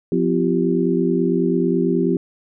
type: tone cluster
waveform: sine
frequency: 177.1 / 254.6 / 340.3 / 389.5 Hz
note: F3 / C4 / F4 / G4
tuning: +24 / -47 / -45 / -11 cents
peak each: -21 dBFS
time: 0.12-2.17 s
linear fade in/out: 2 ms
effects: none